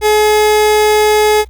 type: tone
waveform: 30% pulse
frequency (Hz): 424.7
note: G#4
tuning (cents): +39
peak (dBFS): -5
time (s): 0.01-1.45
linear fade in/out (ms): 50
effects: added 60 Hz sine -32 dBFS peak until 1.49 s + Opus 48 kbps